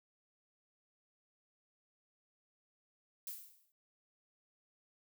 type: noise with exponential decay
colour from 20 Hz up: violet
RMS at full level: -41 dBFS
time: 3.27-3.72 s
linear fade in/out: 2 ms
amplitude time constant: 97 ms
effects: none